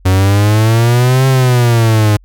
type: exponential two-way sweep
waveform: 45% pulse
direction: up then down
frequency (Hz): 92 to 133.7 to 103.5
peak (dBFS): -7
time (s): 0.05-2.17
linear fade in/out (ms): 10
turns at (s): 1.27
effects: added 45 Hz sine -40 dBFS peak until 2.24 s